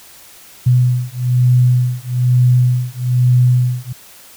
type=beating tone pair; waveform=sine; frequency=124 / 125.1 Hz; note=B2 / B2; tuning=+7 / +23 cents; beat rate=1.1 Hz; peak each=-13 dBFS; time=0.66-3.93 s; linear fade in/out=10 ms; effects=white hiss -41 dBFS RMS until 4.36 s